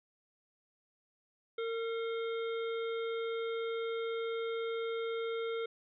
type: harmonic tone with a mistuned harmonic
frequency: 457 Hz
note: A#4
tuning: 34 cents flat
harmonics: 1 / 3 / 5 / 7 / 8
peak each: -34 / -44 / -48 / -51 / -52 dBFS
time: 1.58-5.66 s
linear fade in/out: 5 ms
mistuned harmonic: 5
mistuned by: -100 cents
effects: none